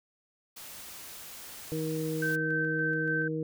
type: noise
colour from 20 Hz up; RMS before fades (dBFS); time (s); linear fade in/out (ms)
white; -45; 0.56-2.36; 10
type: harmonic tone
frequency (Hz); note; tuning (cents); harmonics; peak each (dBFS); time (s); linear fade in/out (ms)
157.7; D#3; +24; 1 / 2 / 3; -34 / -34 / -34; 1.72-3.43; 0
type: tone with tremolo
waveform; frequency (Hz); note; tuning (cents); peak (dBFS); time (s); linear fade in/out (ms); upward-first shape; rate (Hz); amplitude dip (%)
sine; 1548; G6; -22; -28; 2.22-3.28; 5; square; 3.5; 25
effects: none